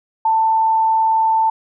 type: tone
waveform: sine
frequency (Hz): 889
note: A5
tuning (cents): +18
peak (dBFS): -12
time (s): 0.25-1.5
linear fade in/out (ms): 5
effects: none